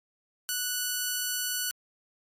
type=tone; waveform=5% pulse; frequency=1480 Hz; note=F#6; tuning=in tune; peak=-17 dBFS; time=0.49-1.71 s; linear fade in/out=0 ms; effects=AAC 48 kbps